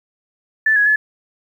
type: tone with pitch steps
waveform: sine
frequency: 1754 / 1670 / 1716 Hz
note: A6 / G#6 / A6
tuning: -6 / +9 / -44 cents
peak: -11 dBFS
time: 0.66-0.96 s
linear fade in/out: 5 ms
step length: 100 ms
effects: 8-bit